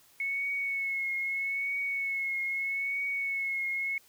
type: tone with vibrato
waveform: sine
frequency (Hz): 2197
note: C#7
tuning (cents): -16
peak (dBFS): -29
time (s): 0.2-3.98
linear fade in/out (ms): 2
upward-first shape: triangle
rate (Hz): 0.79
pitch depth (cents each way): 37
effects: white hiss -61 dBFS RMS until 4.08 s